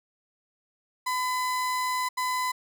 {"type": "tone bursts at uneven times", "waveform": "35% pulse", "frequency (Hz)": 1008, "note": "B5", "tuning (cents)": 35, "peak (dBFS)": -24, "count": 2, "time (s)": [[1.06, 2.09], [2.17, 2.52]], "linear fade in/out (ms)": 10, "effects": []}